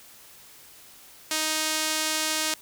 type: tone with band-pass filter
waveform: sawtooth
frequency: 312.4 Hz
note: D#4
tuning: 7 cents sharp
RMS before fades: -27 dBFS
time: 1.31-2.54 s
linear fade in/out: 2 ms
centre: 6900 Hz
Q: 0.63
effects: white hiss -50 dBFS RMS until 2.61 s